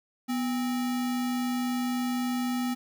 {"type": "tone with sample-and-hold", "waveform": "sine", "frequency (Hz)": 246.9, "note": "B3", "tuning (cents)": 0, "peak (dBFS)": -26, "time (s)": [0.28, 2.75], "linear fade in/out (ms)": 20, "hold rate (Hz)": 1050, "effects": []}